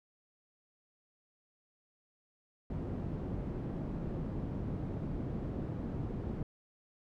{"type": "low-pass noise", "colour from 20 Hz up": "white", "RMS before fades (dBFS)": -38, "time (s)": [2.7, 6.43], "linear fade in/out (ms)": 2, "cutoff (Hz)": 230, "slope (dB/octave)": 12, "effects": []}